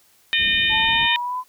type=harmonic tone; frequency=610 Hz; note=D#5; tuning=34 cents flat; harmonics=3 / 4 / 5 / 6; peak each=-22 / -22 / -22 / -22 dBFS; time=0.33-1.16 s; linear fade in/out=0 ms
type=low-pass noise; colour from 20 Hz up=white; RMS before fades=-37 dBFS; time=0.37-1.09 s; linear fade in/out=50 ms; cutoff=210 Hz; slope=12 dB/octave
type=exponential sweep; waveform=sine; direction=up; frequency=867 to 1019 Hz; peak=-23 dBFS; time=0.69-1.44 s; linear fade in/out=50 ms
effects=white hiss -57 dBFS RMS until 1.48 s